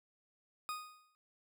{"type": "tone with exponential decay", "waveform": "40% pulse", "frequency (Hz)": 1241, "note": "D#6", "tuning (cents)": -5, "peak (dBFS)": -35, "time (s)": [0.69, 1.15], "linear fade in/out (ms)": 0, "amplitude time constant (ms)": 99, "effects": []}